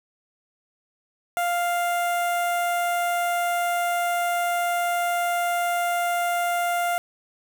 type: tone with notch filter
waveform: sawtooth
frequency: 698.5 Hz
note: F5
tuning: in tune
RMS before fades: -24 dBFS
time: 1.37-6.98 s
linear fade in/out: 0 ms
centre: 4600 Hz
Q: 0.79
effects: none